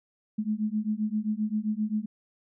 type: beating tone pair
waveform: sine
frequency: 210 / 217.6 Hz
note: G#3 / A3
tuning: +19 / -19 cents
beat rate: 7.6 Hz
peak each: -29 dBFS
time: 0.38-2.06 s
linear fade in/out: 10 ms
effects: none